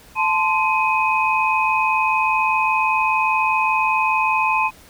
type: tone cluster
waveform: sine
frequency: 874 / 1039 / 2514 Hz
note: A5 / C6 / D#7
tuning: -12 / -12 / +17 cents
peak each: -20 dBFS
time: 0.15-4.71 s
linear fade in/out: 50 ms
effects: pink hiss -47 dBFS RMS until 4.89 s